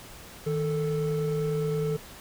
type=tone pair together; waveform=triangle; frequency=156.56 / 440 Hz; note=D#3 / A4; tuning=+11 / 0 cents; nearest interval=octave + tritone; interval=1789 cents; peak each=-26 dBFS; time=0.46-1.97 s; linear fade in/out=10 ms; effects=pink hiss -46 dBFS RMS until 2.2 s